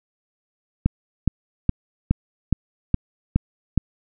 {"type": "click train", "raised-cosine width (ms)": 5, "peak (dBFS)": -4, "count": 8, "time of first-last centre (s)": [0.86, 3.777], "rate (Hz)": 2.4, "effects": []}